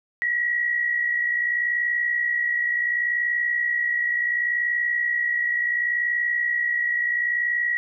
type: tone pair together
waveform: sine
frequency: 1914.8 / 1975.5 Hz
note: A#6 / B6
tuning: +46 / 0 cents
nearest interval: minor second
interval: 54 cents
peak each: -21 / -30 dBFS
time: 0.22-7.77 s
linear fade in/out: 0 ms
effects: none